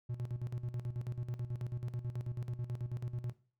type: tone with tremolo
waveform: triangle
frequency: 121.4 Hz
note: B2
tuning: 29 cents flat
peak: -33 dBFS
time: 0.09-3.33 s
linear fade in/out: 10 ms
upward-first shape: square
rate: 9.2 Hz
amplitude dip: 75%
effects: noise-tail reverb RT60 0.4 s tail -17 dB re dry